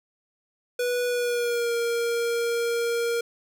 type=tone with pitch glide; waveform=square; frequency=489.9 to 468.6 Hz; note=B4 to A#4; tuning=-14 to +9 cents; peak=-24 dBFS; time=0.79-3.21 s; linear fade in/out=5 ms; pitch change=-77 cents; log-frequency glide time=1.07-1.74 s; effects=none